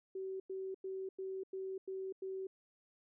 sine tone bursts, 381.2 Hz, G4, 48 cents flat, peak -39 dBFS, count 7, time 0.15-2.47 s, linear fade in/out 5 ms, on 250 ms, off 95 ms, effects none

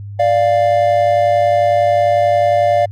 triangle tone pair together, 587.4 / 698.5 Hz, D5 / F5, 0 / 0 cents, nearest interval minor third, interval 300 cents, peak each -11 dBFS, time 0.19-2.86 s, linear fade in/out 10 ms, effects added 101 Hz sine -26 dBFS peak until 2.91 s + Opus 48 kbps

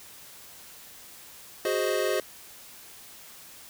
square chord, Ab dominant seventh, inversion third, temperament equal, 370 / 415.3 / 523.3 / 622.3 Hz, Gb4 / Ab4 / C5 / Eb5, 0 / 0 / 0 / 0 cents, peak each -31 dBFS, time 1.65-2.2 s, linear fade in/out 2 ms, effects white hiss -48 dBFS RMS until 3.69 s

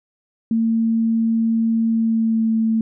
sine tone with pitch glide, 226.4 to 223.3 Hz, A3 to A3, +50 to +26 cents, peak -15 dBFS, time 0.51-2.81 s, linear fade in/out 2 ms, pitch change -24 cents, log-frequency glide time 1.89-2.53 s, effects none

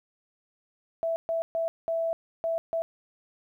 sine tone bursts at uneven times, 660 Hz, E5, 2 cents sharp, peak -25 dBFS, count 6, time 1.03-1.16 / 1.29-1.42 / 1.55-1.68 / 1.88-2.13 / 2.44-2.58 / 2.73-2.82 s, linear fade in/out 0 ms, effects 11-bit

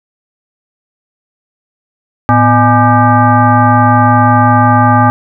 sine tone with frequency modulation, 472.8 Hz, A#4, 24 cents sharp, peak -4 dBFS, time 2.29-5.1 s, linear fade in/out 0 ms, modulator 361 Hz, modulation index 2.4, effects none

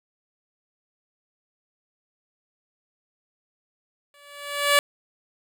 10% pulse tone with exponential growth, 575 Hz, D5, 37 cents flat, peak -5 dBFS, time 4.14-4.79 s, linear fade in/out 1 ms, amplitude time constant 140 ms, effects none

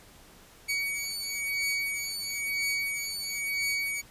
sawtooth beating tone pair, 2252 / 2253 Hz, C#7 / C#7, +27 / +28 cents, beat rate 1 Hz, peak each -29 dBFS, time 0.68-4.02 s, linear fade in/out 20 ms, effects pink hiss -54 dBFS RMS until 4.1 s + resampled to 32000 Hz

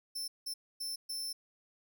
sawtooth tone bursts at uneven times, 5330 Hz, E8, 18 cents sharp, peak -34 dBFS, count 4, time 0.15-0.28 / 0.46-0.54 / 0.8-0.96 / 1.09-1.33 s, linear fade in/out 10 ms, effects none

